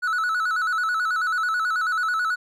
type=tone with vibrato; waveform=triangle; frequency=1385 Hz; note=F6; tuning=15 cents flat; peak=-19 dBFS; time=0.02-2.36 s; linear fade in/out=20 ms; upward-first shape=square; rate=9.2 Hz; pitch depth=98 cents each way; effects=none